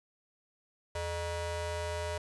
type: ring-modulated tone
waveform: 30% pulse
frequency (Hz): 344.7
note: F4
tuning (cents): -23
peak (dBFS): -28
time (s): 0.95-2.18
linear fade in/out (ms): 5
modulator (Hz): 262
effects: resampled to 24000 Hz